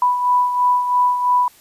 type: beating tone pair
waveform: sine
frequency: 987.8 / 990.8 Hz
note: B5 / B5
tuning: 0 / +5 cents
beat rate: 3 Hz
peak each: -14 / -22 dBFS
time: 0.02-1.48 s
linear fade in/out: 2 ms
effects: white hiss -49 dBFS RMS until 1.6 s + resampled to 32000 Hz